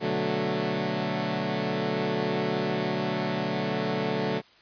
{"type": "chord", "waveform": "15% pulse", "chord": "B minor seventh", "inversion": "none", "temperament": "equal", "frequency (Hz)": [123.47, 146.83, 185, 220], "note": ["B2", "D3", "F#3", "A3"], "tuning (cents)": [0, 0, 0, 0], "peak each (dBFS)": [-30, -26, -24, -24], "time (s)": [0, 4.42], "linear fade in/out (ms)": 50, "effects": ["white hiss -57 dBFS RMS until 4.61 s", "resampled to 11025 Hz"]}